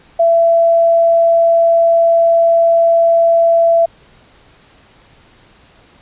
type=tone; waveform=sine; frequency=670 Hz; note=E5; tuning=28 cents sharp; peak=-7 dBFS; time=0.19-3.86 s; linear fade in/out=10 ms; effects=pink hiss -47 dBFS RMS until 6.01 s + resampled to 8000 Hz

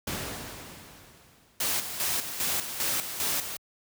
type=noise with exponential decay; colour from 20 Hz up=pink; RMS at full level=-31 dBFS; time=0.07-1.96 s; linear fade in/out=5 ms; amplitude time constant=410 ms
type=noise with tremolo; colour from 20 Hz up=white; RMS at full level=-28 dBFS; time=1.6-3.57 s; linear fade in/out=5 ms; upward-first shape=square; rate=2.5 Hz; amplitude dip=60%
effects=high-pass 60 Hz 12 dB/octave

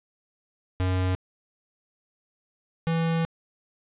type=tone pair in turn; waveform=square; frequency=92.4 / 164.64 Hz; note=F#2 / E3; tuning=-2 / -2 cents; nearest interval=minor seventh; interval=1000 cents; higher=second; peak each=-23 dBFS; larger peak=neither; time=0.8-1.15 / 2.87-3.25 s; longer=second; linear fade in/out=0 ms; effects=resampled to 8000 Hz + 10-bit

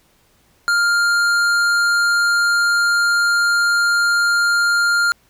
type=tone with hard clipping; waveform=triangle; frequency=1402 Hz; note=F6; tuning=6 cents sharp; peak=-15 dBFS; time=0.68-5.12 s; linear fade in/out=0 ms; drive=15 dB; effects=pink hiss -57 dBFS RMS until 5.29 s

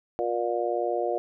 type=harmonic tone; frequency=118.8 Hz; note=A#2; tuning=33 cents sharp; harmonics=3 / 4 / 5 / 6; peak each=-30 / -30 / -30 / -30 dBFS; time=0.19-1.18 s; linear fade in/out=0 ms; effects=none

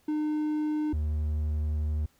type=tone pair in turn; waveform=triangle; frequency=303.9 / 75.97 Hz; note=D#4 / D#2; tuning=-41 / -41 cents; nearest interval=2 octaves; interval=2400 cents; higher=first; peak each=-24 dBFS; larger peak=neither; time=0.08-0.93 / 0.93-2.06 s; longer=second; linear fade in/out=5 ms; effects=pink hiss -66 dBFS RMS until 2.19 s

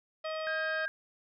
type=harmonic tone; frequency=630 Hz; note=D#5; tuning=21 cents sharp; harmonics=1 / 2 / 3 / 4 / 5 / 6 / 7 / 8; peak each=-35 / -41 / -45 / -47 / -49 / -51 / -52 / -53 dBFS; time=0.24-0.86 s; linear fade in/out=10 ms
type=tone; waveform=sine; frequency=1610 Hz; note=G6; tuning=46 cents sharp; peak=-32 dBFS; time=0.47-0.88 s; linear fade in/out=0 ms
effects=none

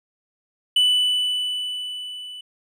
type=tone with level ramp; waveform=triangle; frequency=2982 Hz; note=F#7; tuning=13 cents sharp; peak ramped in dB=-12 to -33 dBFS; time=0.76-2.41 s; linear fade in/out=5 ms; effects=none

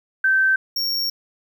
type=tone pair in turn; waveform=sine / square; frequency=1550 / 5524 Hz; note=G6 / F8; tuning=-20 / -20 cents; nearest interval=octave + minor seventh; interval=2200 cents; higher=second; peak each=-14 / -21 dBFS; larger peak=first; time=0.24-0.56 / 0.76-1.1 s; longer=second; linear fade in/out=5 ms; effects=9-bit

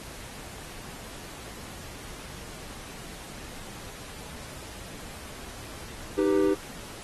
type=chord; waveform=triangle; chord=Eb augmented; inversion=none; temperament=equal with one note detuned; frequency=309.5 / 392 / 493.9 Hz; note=Eb4 / G4 / B4; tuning=-9 / 0 / 0 cents; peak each=-23 / -21 / -27 dBFS; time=6.17-6.55 s; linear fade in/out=20 ms; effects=pink hiss -43 dBFS RMS until 7.03 s + AAC 32 kbps

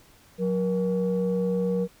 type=tone pair together; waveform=sine; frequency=182.7 / 474.7 Hz; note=F#3 / A#4; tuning=-22 / +31 cents; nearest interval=octave + perfect fourth; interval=1653 cents; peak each=-24 / -24 dBFS; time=0.38-1.88 s; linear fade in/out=50 ms; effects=tanh soft clip ceiling -17 dBFS + pink hiss -56 dBFS RMS until 2 s

